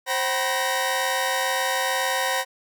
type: tone cluster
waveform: sawtooth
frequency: 528 / 763 / 974 / 1861 Hz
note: C5 / G5 / B5 / A#6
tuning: +16 / -47 / -24 / -3 cents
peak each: -24 dBFS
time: 0.06-2.45 s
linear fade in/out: 50 ms
effects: none